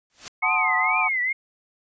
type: noise with exponential growth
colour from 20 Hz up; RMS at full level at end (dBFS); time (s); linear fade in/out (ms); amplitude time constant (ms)
white; -31; 0.1-0.28; 0; 39
type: tone with vibrato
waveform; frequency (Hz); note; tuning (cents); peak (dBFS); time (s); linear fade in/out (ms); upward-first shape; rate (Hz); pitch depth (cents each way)
sine; 2170; C#7; -37; -21; 0.42-1.33; 10; triangle; 2.2; 200
type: chord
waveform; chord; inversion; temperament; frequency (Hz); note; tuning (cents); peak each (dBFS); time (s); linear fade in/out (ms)
sine; F# diminished seventh; none; equal; 740 / 880 / 1046.5 / 1244.5; F#5 / A5 / C6 / Eb6; 0 / 0 / 0 / 0; -27; 0.42-1.09; 20
effects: resampled to 16000 Hz